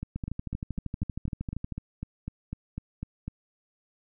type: two click trains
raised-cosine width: 5 ms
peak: -20 / -21 dBFS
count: 21 / 14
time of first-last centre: 0.16-1.722 / 0.03-3.28 s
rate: 12.8 / 4 Hz
effects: none